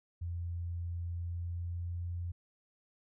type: tone with pitch glide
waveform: sine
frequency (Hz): 86 to 87.05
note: F2 to F2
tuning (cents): -26 to -5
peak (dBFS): -35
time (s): 0.21-2.32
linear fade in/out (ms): 10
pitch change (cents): +21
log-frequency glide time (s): 1.16-2.11
effects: none